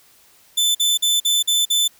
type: tone bursts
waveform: sawtooth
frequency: 3522 Hz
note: A7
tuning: 1 cent sharp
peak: -12 dBFS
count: 6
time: 0.57-1.88 s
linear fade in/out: 10 ms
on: 180 ms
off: 46 ms
effects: white hiss -53 dBFS RMS until 1.99 s